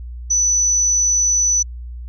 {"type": "tone", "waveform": "sine", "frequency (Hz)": 5970, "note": "F#8", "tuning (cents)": 15, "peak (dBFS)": -13, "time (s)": [0.3, 1.63], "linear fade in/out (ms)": 10, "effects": ["added 60 Hz sine -28 dBFS peak until 2.08 s"]}